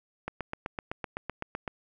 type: click train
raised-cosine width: 0.5 ms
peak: -18 dBFS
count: 12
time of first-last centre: 0.28-1.678 s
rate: 7.87 Hz
effects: none